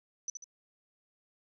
sine tone with echo, 5980 Hz, F#8, 17 cents sharp, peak -33 dBFS, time 0.28-0.3 s, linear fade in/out 2 ms, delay 71 ms, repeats 2, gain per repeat -6 dB, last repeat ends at 0.442 s, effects none

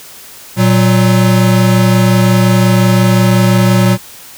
square tone pair together, 117.33 / 187 Hz, A#2 / F#3, +12 / +19 cents, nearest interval minor sixth, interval 807 cents, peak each -10 dBFS, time 0.56-3.98 s, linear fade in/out 50 ms, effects white hiss -34 dBFS RMS until 4.37 s

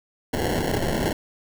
violet noise with sample-and-hold, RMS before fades -24 dBFS, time 0.33-1.13 s, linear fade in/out 5 ms, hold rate 1225 Hz, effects none

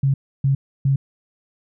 sine tone bursts, 136.8 Hz, C#3, 23 cents flat, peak -14 dBFS, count 3, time 0.03-0.96 s, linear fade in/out 5 ms, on 110 ms, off 300 ms, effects none

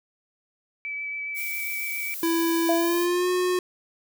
sine tone with vibrato, 2301 Hz, D7, 36 cents flat, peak -29 dBFS, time 0.85-2.14 s, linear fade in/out 0 ms, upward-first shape triangle, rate 7.3 Hz, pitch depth 13 cents each way
violet noise, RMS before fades -34 dBFS, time 1.34-3.08 s, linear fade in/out 50 ms
square tone with pitch glide, 332.4 to 362.5 Hz, E4 to F#4, +15 to -35 cents, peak -22 dBFS, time 2.23-3.59 s, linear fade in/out 2 ms, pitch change +150 cents, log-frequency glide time 2.73-3.29 s
sine tone with exponential decay, 673 Hz, E5, 36 cents sharp, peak -19 dBFS, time 2.69-3.15 s, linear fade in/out 2 ms, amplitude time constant 100 ms
effects none

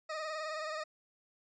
20% pulse tone with vibrato, 622.3 Hz, D#5, in tune, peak -32 dBFS, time 0.09-0.84 s, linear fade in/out 10 ms, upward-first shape sine, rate 19 Hz, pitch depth 44 cents each way, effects resampled to 16000 Hz

